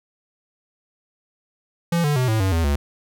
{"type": "tone with pitch steps", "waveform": "square", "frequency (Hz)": [170, 147.14, 127.36, 110.23, 95.41, 82.58, 71.48], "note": ["F3", "D3", "C3", "A2", "G2", "E2", "D2"], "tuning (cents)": [-46, 4, -46, 4, -46, 4, -46], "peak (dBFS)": -18, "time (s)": [1.92, 2.76], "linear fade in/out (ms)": 5, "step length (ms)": 120, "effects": []}